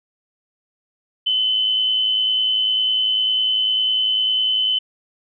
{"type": "tone with amplitude modulation", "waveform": "sine", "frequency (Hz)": 3034, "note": "F#7", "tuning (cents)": 43, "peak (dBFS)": -14, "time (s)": [1.26, 4.79], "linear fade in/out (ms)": 10, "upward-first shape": "sine", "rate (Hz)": 110, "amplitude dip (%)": 40, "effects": []}